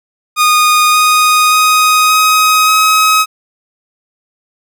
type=tone with pitch steps; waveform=sawtooth; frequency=1231 / 1241 / 1251.1 / 1261.2 / 1271.5 Hz; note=D#6 / D#6 / D#6 / D#6 / D#6; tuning=-19 / -5 / +9 / +23 / +37 cents; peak=-3 dBFS; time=0.36-3.26 s; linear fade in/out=50 ms; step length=580 ms; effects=none